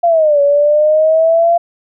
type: exponential two-way sweep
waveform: sine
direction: down then up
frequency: 698.5 to 565 to 689 Hz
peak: -7 dBFS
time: 0.03-1.58 s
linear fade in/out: 10 ms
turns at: 0.41 s
effects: none